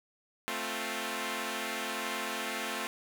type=chord; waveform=5% pulse; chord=F major; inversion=first; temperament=equal; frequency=220 / 261.6 / 349.2 Hz; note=A3 / C4 / F4; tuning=0 / 0 / 0 cents; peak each=-26 / -27 / -27 dBFS; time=0.48-2.87 s; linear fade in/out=0 ms; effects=none